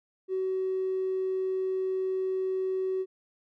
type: tone with tanh clipping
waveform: triangle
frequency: 376.8 Hz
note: F#4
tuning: 32 cents sharp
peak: -26 dBFS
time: 0.28-3.06 s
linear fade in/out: 50 ms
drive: 1 dB
effects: none